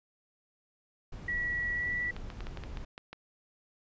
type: noise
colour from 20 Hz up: brown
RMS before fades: -42 dBFS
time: 1.12-2.85 s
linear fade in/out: 5 ms
type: tone with pitch glide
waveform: sine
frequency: 1934 to 1953.1 Hz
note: B6 to B6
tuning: -37 to -20 cents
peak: -30 dBFS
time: 1.28-2.11 s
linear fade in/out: 5 ms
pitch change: +17 cents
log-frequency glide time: 1.74-1.88 s
type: clicks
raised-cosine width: 0.3 ms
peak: -27 dBFS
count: 9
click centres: 2.165 / 2.302 / 2.406 / 2.469 / 2.573 / 2.637 / 2.772 / 2.979 / 3.13 s
effects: resampled to 16000 Hz